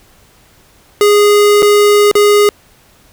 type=tone with dropouts; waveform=square; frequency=413.1 Hz; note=G#4; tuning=9 cents flat; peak=-6 dBFS; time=1.01-2.49 s; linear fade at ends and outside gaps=1 ms; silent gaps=1.622-1.627 / 2.114-2.153 s; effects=pink hiss -47 dBFS RMS until 3.12 s